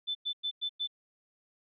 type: tone bursts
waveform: sine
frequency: 3520 Hz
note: A7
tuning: in tune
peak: -30 dBFS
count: 5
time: 0.07-0.875 s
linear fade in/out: 20 ms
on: 81 ms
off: 100 ms
effects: none